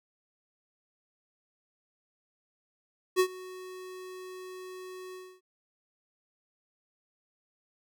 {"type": "tone with ADSR envelope", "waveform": "square", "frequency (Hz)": 370, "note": "F#4", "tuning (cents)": 0, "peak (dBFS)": -20, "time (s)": [3.16, 5.41], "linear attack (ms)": 37, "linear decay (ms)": 75, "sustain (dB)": -22, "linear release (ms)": 270, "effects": []}